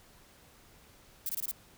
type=noise bursts; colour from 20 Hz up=violet; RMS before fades=-34 dBFS; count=5; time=1.26-1.513 s; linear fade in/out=2 ms; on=33 ms; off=22 ms; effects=pink hiss -59 dBFS RMS until 1.77 s